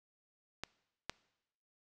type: clicks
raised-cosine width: 0.2 ms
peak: -21 / -19 dBFS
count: 2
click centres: 0.636 / 1.096 s
effects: noise-tail reverb RT60 0.9 s tail -22 dB re dry